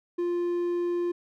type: tone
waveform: triangle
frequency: 349.2 Hz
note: F4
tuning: in tune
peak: -23 dBFS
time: 0.18-1.12 s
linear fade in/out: 10 ms
effects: none